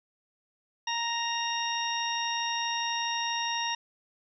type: harmonic tone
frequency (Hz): 932.3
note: A#5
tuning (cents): 0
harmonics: 1 / 2 / 3 / 4 / 6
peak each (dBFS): -32 / -36 / -35 / -36 / -36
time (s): 0.87-3.75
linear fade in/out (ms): 5
effects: none